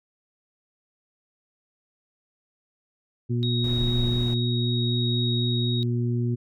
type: harmonic tone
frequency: 120 Hz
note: B2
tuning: 49 cents flat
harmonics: 1 / 2 / 3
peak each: -23 / -29 / -33 dBFS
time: 3.29-6.36 s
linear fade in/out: 20 ms
type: tone with tremolo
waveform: sine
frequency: 3778 Hz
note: A#7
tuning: 22 cents sharp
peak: -27 dBFS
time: 3.43-5.83 s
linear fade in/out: 0 ms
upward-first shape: triangle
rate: 0.7 Hz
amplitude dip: 30%
type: noise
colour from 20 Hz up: brown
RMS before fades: -31 dBFS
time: 3.64-4.34 s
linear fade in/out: 0 ms
effects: none